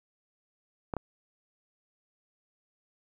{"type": "clicks", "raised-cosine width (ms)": 1, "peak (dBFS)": -18, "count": 2, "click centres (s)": [0.938, 0.967], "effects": ["10-bit"]}